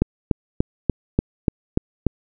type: click train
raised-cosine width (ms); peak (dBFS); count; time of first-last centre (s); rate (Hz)
3; -3; 8; 0.02-2.067; 3.42
effects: none